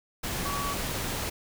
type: tone in noise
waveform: sine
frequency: 1134 Hz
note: C#6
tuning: 39 cents sharp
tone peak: -32 dBFS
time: 0.45-0.74 s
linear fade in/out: 10 ms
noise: pink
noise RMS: -32 dBFS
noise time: 0.23-1.3 s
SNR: -3 dB
effects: none